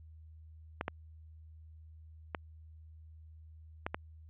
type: clicks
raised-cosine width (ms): 0.5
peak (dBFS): -19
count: 5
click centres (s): 0.811 / 0.881 / 2.348 / 3.865 / 3.945
effects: added 79 Hz sine -51 dBFS peak until 4.29 s + resampled to 8000 Hz